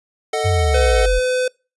square chord, D# diminished, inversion second, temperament equal with one note detuned, 442.5 / 622.3 / 740 Hz, A4 / D#5 / F#5, +10 / 0 / 0 cents, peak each -22 / -25 / -24 dBFS, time 0.33-1.06 s, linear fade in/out 5 ms
sine exponential sweep, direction down, 100 to 42.16 Hz, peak -15 dBFS, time 0.44-1.2 s, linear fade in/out 20 ms
square tone, 506 Hz, B4, 42 cents sharp, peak -17 dBFS, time 0.74-1.48 s, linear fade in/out 5 ms
effects noise-tail reverb RT60 0.3 s tail -26 dB re dry + resampled to 24000 Hz

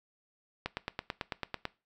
click train, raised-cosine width 0.3 ms, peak -17 dBFS, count 10, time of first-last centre 0.66-1.653 s, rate 9.06 Hz, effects noise-tail reverb RT60 0.3 s tail -20 dB re dry

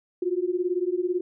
sine beating tone pair, 350 / 368 Hz, F4 / F#4, +4 / -9 cents, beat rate 18 Hz, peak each -26 dBFS, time 0.22-1.21 s, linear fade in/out 5 ms, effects none

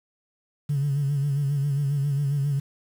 sine tone with vibrato, 141.5 Hz, C#3, 36 cents sharp, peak -20 dBFS, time 0.69-2.6 s, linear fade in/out 10 ms, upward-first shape sine, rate 7.4 Hz, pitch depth 63 cents each way, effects tanh soft clip ceiling -18 dBFS + 8-bit

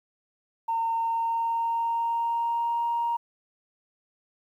sine tone with pitch glide, 913 to 937.6 Hz, A#5 to A#5, -36 to +10 cents, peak -23 dBFS, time 0.68-3.17 s, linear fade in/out 10 ms, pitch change +46 cents, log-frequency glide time 0.9-2.85 s, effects tanh soft clip ceiling -19 dBFS + 10-bit

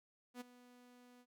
sawtooth tone with ADSR envelope, 246.4 Hz, B3, 4 cents flat, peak -40 dBFS, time 0.34-1.26 s, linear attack 67 ms, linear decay 17 ms, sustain -17 dB, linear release 57 ms, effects none

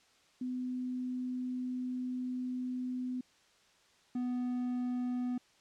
sine / triangle tone pair in turn, 252.1 / 247.8 Hz, B3 / B3, +36 / +6 cents, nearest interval unison, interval 30 cents, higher first, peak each -34 / -30 dBFS, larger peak second, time 0.41-3.21 / 4.15-5.38 s, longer first, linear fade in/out 5 ms, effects white hiss -66 dBFS RMS until 5.6 s + low-pass 6000 Hz 12 dB/octave

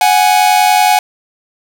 45% pulse tone pair together, 740 / 830.6 Hz, F#5 / G#5, 0 / 0 cents, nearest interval major second, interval 200 cents, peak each -10 dBFS, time 0.01-0.99 s, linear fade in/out 2 ms, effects none

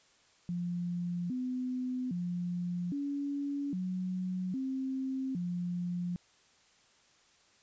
sine tone with pitch steps, 175 / 253.2 / 176.3 / 283.3 / 184 / 264.2 / 176.3 Hz, F3 / B3 / F3 / C#4 / F#3 / C4 / F3, +4 / +43 / +17 / +38 / -9 / +17 / +17 cents, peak -32 dBFS, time 0.49-6.16 s, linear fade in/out 0 ms, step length 810 ms, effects white hiss -65 dBFS RMS until 7.62 s + resampled to 16000 Hz

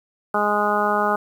harmonic tone, 207.7 Hz, G#3, in tune, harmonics 1 / 2 / 3 / 4 / 5 / 6 / 7, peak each -28 / -26 / -25 / -23 / -27 / -23 / -27 dBFS, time 0.34-1.16 s, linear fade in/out 5 ms, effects 8-bit

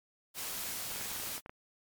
white noise, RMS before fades -39 dBFS, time 0.34-1.41 s, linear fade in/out 50 ms
clicks, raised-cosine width 0.5 ms, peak -30 dBFS, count 12, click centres 0.916 / 0.96 / 1.012 / 1.058 / 1.116 / 1.162 / 1.199 / 1.235 / 1.272 / 1.379 / 1.461 / 1.495 s
effects MP3 96 kbps

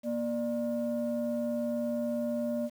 sine tone pair together, 237.1 / 593.7 Hz, A#3 / D5, +30 / +19 cents, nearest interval octave + major third, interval 1589 cents, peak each -30 / -31 dBFS, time 0.03-2.7 s, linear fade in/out 50 ms, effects tanh soft clip ceiling -24 dBFS + 9-bit

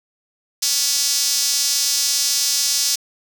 sawtooth tone with high-pass filter, 281.8 Hz, C#4, 29 cents sharp, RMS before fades -19 dBFS, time 0.62-2.96 s, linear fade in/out 10 ms, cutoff 5400 Hz, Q 2.4, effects 7-bit

